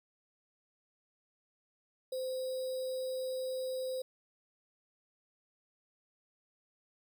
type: tone with sample-and-hold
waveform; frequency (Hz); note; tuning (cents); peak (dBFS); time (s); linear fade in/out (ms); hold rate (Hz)
sine; 517; C5; -21; -34; 2.12-4.02; 5; 4410
effects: none